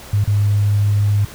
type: tone with dropouts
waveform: sine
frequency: 102.6 Hz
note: G#2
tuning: 21 cents flat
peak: -12 dBFS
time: 0.13-1.25 s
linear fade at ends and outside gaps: 5 ms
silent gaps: 0.241-0.274 s
effects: pink hiss -37 dBFS RMS until 1.34 s